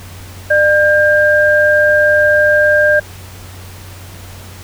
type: tone pair together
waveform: sine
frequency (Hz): 599.3 / 1600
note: D5 / G6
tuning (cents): +35 / +35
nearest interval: octave + perfect fourth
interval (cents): 1700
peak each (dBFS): -10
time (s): 0.5-3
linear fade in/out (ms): 10
effects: added 92 Hz sine -32 dBFS peak until 4.63 s + pink hiss -36 dBFS RMS until 4.63 s